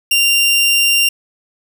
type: tone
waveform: sawtooth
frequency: 2780 Hz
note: F7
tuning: 9 cents flat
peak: -7 dBFS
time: 0.11-1.09 s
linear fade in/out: 5 ms
effects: none